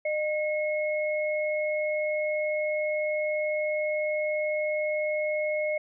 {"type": "tone pair together", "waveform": "sine", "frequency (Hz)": [609, 2172], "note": ["D#5", "C#7"], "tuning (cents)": [-37, -36], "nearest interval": "octave + minor seventh", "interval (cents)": 2201, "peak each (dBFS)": [-26, -32], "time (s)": [0.05, 5.78], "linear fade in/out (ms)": 5, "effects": []}